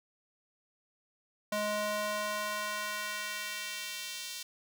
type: tone with high-pass filter sweep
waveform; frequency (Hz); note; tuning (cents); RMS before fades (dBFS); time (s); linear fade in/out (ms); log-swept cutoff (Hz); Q
square; 209.5; G#3; +15; -36; 1.52-4.43; 5; 470 to 3900; 1.1
effects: none